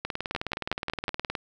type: two click trains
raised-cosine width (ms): 0.3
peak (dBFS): -14 / -12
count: 26 / 5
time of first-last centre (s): 0.05-1.352 / 0.35-1.081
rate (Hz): 19.2 / 5.47
effects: none